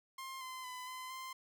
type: tone with pitch steps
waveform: sawtooth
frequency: 1059 / 1032 / 1006 / 1024 / 1043 Hz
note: C6 / C6 / B5 / C6 / C6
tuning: +21 / -24 / +32 / -38 / -6 cents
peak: -40 dBFS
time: 0.18-1.33 s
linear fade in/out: 5 ms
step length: 230 ms
effects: none